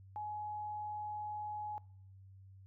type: tone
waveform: sine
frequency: 842 Hz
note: G#5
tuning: 24 cents sharp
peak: -39 dBFS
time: 0.16-1.78 s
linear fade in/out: 0 ms
effects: noise-tail reverb RT60 0.6 s tail -22 dB re dry + added 96 Hz sine -54 dBFS peak until 2.66 s